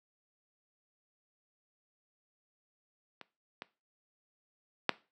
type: clicks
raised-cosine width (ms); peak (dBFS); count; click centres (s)
0.3; -29 / -24 / -8; 3; 3.213 / 3.621 / 4.893
effects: noise-tail reverb RT60 0.3 s tail -19 dB re dry + high-pass 200 Hz 12 dB/octave